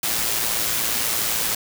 white noise with amplitude modulation, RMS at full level -21 dBFS, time 0.03-1.55 s, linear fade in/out 5 ms, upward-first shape sine, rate 113 Hz, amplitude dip 40%, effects none

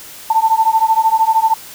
sine beating tone pair, 884 / 897 Hz, A5 / A5, +8 / +33 cents, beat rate 13 Hz, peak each -13 dBFS, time 0.3-1.54 s, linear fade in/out 5 ms, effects white hiss -35 dBFS RMS until 1.74 s

